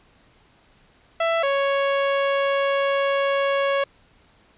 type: tone pair in turn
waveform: sawtooth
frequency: 664 / 554.7 Hz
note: E5 / C#5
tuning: +12 / +1 cents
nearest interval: minor third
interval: 311 cents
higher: first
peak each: -15 dBFS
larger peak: neither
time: 1.2-1.43 / 1.43-3.84 s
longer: second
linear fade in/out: 5 ms
effects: pink hiss -57 dBFS RMS until 4.57 s + resampled to 8000 Hz